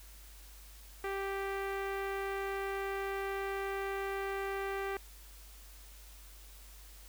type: tone with low-pass filter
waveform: sawtooth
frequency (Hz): 392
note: G4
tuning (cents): 0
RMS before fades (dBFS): -37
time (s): 1.04-4.97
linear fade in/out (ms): 2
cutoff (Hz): 2100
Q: 1.7
effects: added 50 Hz sine -52 dBFS peak until 7.08 s + white hiss -57 dBFS RMS until 7.08 s